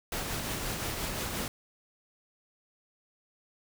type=noise with tremolo; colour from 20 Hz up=pink; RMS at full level=-33 dBFS; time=0.12-1.48 s; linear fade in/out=2 ms; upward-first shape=triangle; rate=5.7 Hz; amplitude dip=35%; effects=none